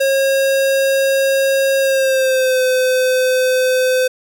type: tone with pitch glide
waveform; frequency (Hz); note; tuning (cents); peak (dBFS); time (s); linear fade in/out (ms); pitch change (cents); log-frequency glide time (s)
square; 542 to 511.6; C#5 to C5; -39 to -39; -13; 0-4.08; 10; -100; 1.8-2.62
effects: none